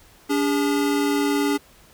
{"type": "tone pair together", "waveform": "square", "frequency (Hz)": [286.8, 405.6], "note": ["D4", "G#4"], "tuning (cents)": [-41, -41], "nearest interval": "tritone", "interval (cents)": 600, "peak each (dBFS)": [-21, -25], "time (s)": [0.29, 1.58], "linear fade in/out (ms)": 20, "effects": ["pink hiss -52 dBFS RMS until 1.93 s"]}